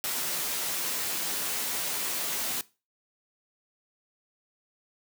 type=noise with comb filter; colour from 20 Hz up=white; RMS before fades=-31 dBFS; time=0.04-2.61 s; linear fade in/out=0 ms; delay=12 ms; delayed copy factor=+0.55; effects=noise-tail reverb RT60 0.3 s tail -20 dB re dry + high-pass 150 Hz 12 dB/octave